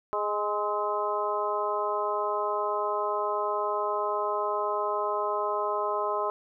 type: harmonic tone with a mistuned harmonic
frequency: 207.7 Hz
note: G#3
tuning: in tune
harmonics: 2 / 3 / 4 / 5 / 6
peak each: -32 / -32 / -35 / -30 / -34 dBFS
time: 0.13-6.3 s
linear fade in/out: 0 ms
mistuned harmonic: 6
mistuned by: +43 cents
effects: none